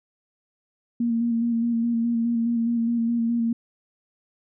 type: tone with vibrato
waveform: sine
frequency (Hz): 232.9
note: A#3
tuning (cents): -1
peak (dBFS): -20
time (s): 1-3.53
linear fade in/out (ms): 5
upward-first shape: square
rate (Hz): 4.8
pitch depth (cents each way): 22
effects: none